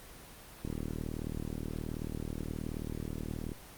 click train, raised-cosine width 3 ms, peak -23 dBFS, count 112, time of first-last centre 0.65-3.518 s, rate 38.7 Hz, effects pink hiss -51 dBFS RMS until 3.77 s + Opus 24 kbps

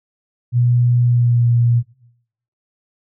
sine tone with pitch glide, 121.6 to 119.03 Hz, B2 to A#2, -26 to +37 cents, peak -11 dBFS, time 0.52-1.83 s, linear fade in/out 50 ms, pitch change -37 cents, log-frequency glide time 1.03-1.48 s, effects noise-tail reverb RT60 0.8 s tail -21 dB re dry

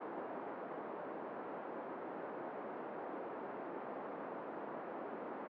pink band-pass noise, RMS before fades -45 dBFS, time 0-5.48 s, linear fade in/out 20 ms, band 310 to 1000 Hz, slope 12 dB/octave, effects high-pass 200 Hz 12 dB/octave + low-pass 2000 Hz 12 dB/octave

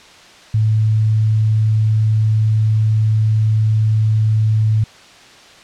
sine tone, 108.9 Hz, A2, 17 cents flat, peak -11 dBFS, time 0.54-4.84 s, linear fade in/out 5 ms, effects white hiss -42 dBFS RMS until 5.63 s + low-pass 5000 Hz 12 dB/octave

